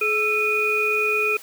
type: tone cluster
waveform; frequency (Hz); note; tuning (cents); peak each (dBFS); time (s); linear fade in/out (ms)
sine; 425.8 / 1327 / 2468; G#4 / E6 / D#7; +43 / +11 / -15; -24 / -28 / -20; 0.01-1.37; 5
effects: white hiss -43 dBFS RMS until 1.42 s + high-pass 200 Hz 12 dB/octave